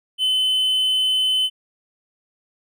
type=tone; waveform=triangle; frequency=3040 Hz; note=F#7; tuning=46 cents sharp; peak=-15 dBFS; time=0.18-1.5 s; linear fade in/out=50 ms; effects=none